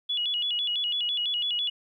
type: tone with vibrato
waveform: sine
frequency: 3145 Hz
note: G7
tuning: 5 cents sharp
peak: -25 dBFS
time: 0.09-1.7 s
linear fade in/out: 10 ms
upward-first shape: square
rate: 6 Hz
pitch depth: 140 cents each way
effects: 11-bit